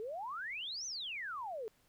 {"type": "exponential two-way sweep", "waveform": "sine", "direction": "up then down", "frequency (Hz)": [415.3, 6272, 415.3], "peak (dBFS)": -39, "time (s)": [0, 1.68], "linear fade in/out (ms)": 0, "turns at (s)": 0.86, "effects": ["pink hiss -71 dBFS RMS until 1.88 s"]}